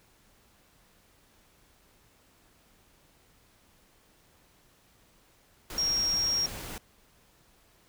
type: tone in noise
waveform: sine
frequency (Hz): 5588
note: F8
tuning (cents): 0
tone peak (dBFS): -25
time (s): 5.78-6.46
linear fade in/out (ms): 2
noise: pink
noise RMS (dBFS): -40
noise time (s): 5.7-6.78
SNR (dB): +12
effects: pink hiss -63 dBFS RMS until 7.88 s